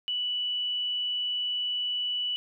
sine tone, 2960 Hz, F#7, in tune, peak -27 dBFS, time 0.08-2.36 s, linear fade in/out 0 ms, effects none

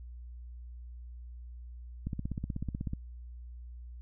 click train, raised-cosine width 5 ms, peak -22 dBFS, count 15, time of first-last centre 2.07-2.934 s, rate 16.2 Hz, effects added 60 Hz sine -43 dBFS peak until 4.01 s

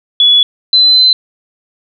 sine tone pair in turn, 3405 / 4049 Hz, G#7 / B7, +42 / +42 cents, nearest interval minor third, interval 300 cents, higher second, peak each -4 dBFS, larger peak neither, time 0.2-0.43 / 0.73-1.13 s, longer second, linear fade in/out 2 ms, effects none

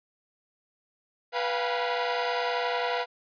sawtooth tone cluster, 490.4 / 693 / 753 / 825 / 970 Hz, B4 / F5 / F#5 / G#5 / B5, -12 / -14 / +30 / -12 / -31 cents, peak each -26 / -27 / -33 / -34 / -31 dBFS, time 1.32-3.06 s, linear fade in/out 50 ms, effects resampled to 11025 Hz

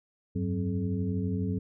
sine tone cluster, 86.5 / 98.6 / 185.7 / 265 / 428.2 Hz, F2 / G2 / F#3 / C4 / A4, -16 / +11 / +7 / +22 / -47 cents, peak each -40 / -31 / -31 / -35 / -39 dBFS, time 0.35-1.59 s, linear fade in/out 10 ms, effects none

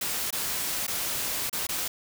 white noise with dropouts, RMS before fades -30 dBFS, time 0.01-1.88 s, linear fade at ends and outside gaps 5 ms, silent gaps 0.306-0.326 / 0.868-0.878 / 1.497-1.528 / 1.669-1.689 s, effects none

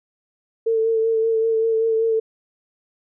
sine tone with vibrato, 448.8 Hz, A4, 34 cents sharp, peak -16 dBFS, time 0.66-2.2 s, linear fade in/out 10 ms, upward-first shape sine, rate 5.2 Hz, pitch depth 23 cents each way, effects none

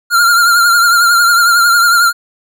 square tone with vibrato, 1396.9 Hz, F6, in tune, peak -7 dBFS, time 0.1-2.13 s, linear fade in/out 50 ms, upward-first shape triangle, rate 11 Hz, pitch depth 58 cents each way, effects none

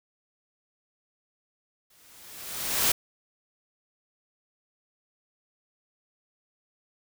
white noise with exponential growth, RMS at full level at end -21 dBFS, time 1.9-2.92 s, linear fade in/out 5 ms, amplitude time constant 220 ms, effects none

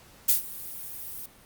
violet noise with ADSR envelope, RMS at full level -19 dBFS, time 0.28-1.26 s, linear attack 10 ms, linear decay 120 ms, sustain -19 dB, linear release 5 ms, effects pink hiss -54 dBFS RMS until 1.45 s + Opus 48 kbps

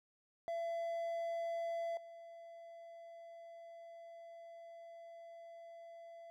triangle tone with level steps, 673 Hz, E5, 36 cents sharp, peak -35 / -49 dBFS, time 0.48-6.3 s, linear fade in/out 0 ms, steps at 1.97 s, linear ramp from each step 2 ms, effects none

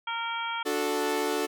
harmonic tone, 461.6 Hz, A#4, 17 cents flat, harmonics 2 / 3 / 4 / 5 / 6 / 7, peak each -33 / -34 / -47 / -37 / -48 / -37 dBFS, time 0.07-0.63 s, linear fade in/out 5 ms
sawtooth chord, D major, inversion none, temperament equal with one note detuned, 293.7 / 366.2 / 440 Hz, D4 / F#4 / A4, 0 / -18 / 0 cents, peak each -28 / -28 / -25 dBFS, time 0.65-1.47 s, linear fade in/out 20 ms
effects none

